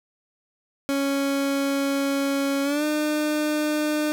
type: tone with pitch glide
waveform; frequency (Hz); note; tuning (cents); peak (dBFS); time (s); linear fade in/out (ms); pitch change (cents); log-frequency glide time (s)
30% pulse; 277.2 to 302.3; C#4 to D#4; 0 to -50; -19; 0.89-4.12; 0; +150; 2.63-2.84
effects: none